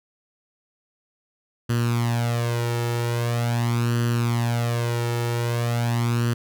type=tone with flanger; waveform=sawtooth; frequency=118.4 Hz; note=A#2; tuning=27 cents sharp; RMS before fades=-23 dBFS; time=1.69-6.34 s; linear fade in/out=10 ms; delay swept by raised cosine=0.66 to 2.26 ms; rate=0.43 Hz; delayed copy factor=+0.7; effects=none